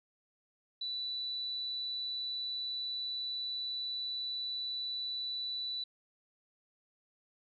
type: tone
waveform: sine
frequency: 3966 Hz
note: B7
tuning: 7 cents sharp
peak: -35 dBFS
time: 0.81-5.84 s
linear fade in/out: 5 ms
effects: none